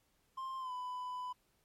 triangle tone with pitch glide, 1054 to 998.9 Hz, C6 to B5, +12 to +19 cents, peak -37 dBFS, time 0.37-1.33 s, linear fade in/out 10 ms, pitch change -93 cents, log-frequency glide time 0.59-0.72 s, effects pink hiss -75 dBFS RMS until 1.64 s + MP3 64 kbps

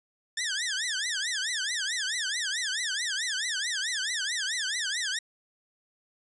15% pulse tone with vibrato, 1737 Hz, A6, 23 cents flat, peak -22 dBFS, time 0.37-5.19 s, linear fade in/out 5 ms, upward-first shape triangle, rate 4.6 Hz, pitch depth 290 cents each way, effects resampled to 24000 Hz

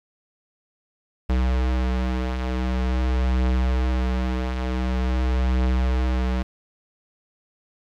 square beating tone pair, 62.8 / 63.26 Hz, B1 / B1, +30 / +42 cents, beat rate 0.46 Hz, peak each -30 / -21 dBFS, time 1.29-6.43 s, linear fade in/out 10 ms, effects low-pass 4000 Hz 12 dB/octave + 9-bit

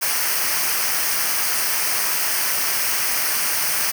white noise with comb filter, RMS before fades -21 dBFS, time 0.01-3.92 s, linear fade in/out 20 ms, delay 0.27 ms, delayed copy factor -0.65, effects none

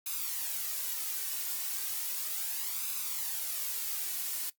blue noise with flanger, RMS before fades -35 dBFS, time 0.06-4.5 s, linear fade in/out 5 ms, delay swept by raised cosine 0.79 to 2.79 ms, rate 0.35 Hz, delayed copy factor +0.5, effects noise-tail reverb RT60 0.1 s tail -17 dB re dry + Opus 48 kbps

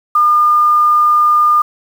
sine tone with quantisation, 1209 Hz, D6, 50 cents sharp, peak -7 dBFS, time 0.15-1.62 s, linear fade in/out 5 ms, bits 6, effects none

